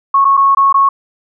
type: tone with dropouts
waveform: sine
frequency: 1100 Hz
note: C#6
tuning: 14 cents flat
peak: -6 dBFS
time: 0.14-0.89 s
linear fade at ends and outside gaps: 5 ms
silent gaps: 0.246-0.25 / 0.37-0.374 / 0.549-0.57 / 0.727-0.742 s
effects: none